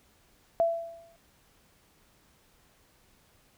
sine tone with exponential decay, 670 Hz, E5, 28 cents sharp, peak -19 dBFS, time 0.6-1.16 s, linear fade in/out 0 ms, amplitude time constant 120 ms, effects pink hiss -64 dBFS RMS until 3.57 s

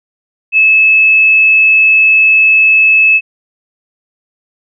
sine tone, 2600 Hz, E7, 24 cents flat, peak -4 dBFS, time 0.52-3.21 s, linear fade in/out 50 ms, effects none

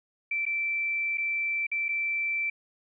sine tone with dropouts, 2335 Hz, D7, 11 cents flat, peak -26 dBFS, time 0.31-2.5 s, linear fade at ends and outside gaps 5 ms, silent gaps 0.454-0.463 / 1.174-1.18 / 1.668-1.715 / 1.884-1.889 s, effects none

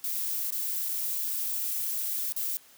violet noise with dropouts, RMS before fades -31 dBFS, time 0.04-2.57 s, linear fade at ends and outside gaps 0 ms, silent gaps 0.505-0.523 / 0.887-0.891 / 2.323-2.364 s, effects white hiss -56 dBFS RMS until 2.77 s + high-pass 100 Hz 12 dB/octave

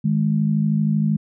sine tone pair together, 156.44 / 209.3 Hz, D#3 / G#3, +10 / +14 cents, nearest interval perfect fourth, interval 504 cents, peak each -19 / -19 dBFS, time 0.04-1.17 s, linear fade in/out 10 ms, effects none

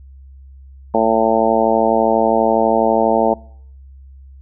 harmonic tone, 112.2 Hz, A2, 34 cents sharp, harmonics 2 / 3 / 4 / 5 / 6 / 7 / 8, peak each -20 / -22 / -19 / -18 / -18 / -20 / -20 dBFS, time 0.94-3.34 s, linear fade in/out 5 ms, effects noise-tail reverb RT60 0.6 s tail -23 dB re dry + added 67 Hz sine -37 dBFS peak until 4.41 s

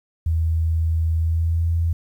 sine tone with pitch glide, 81.2 to 83.43 Hz, E2 to E2, -26 to +21 cents, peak -17 dBFS, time 0.26-1.93 s, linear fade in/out 5 ms, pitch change +47 cents, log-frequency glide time 1.17-1.67 s, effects 9-bit

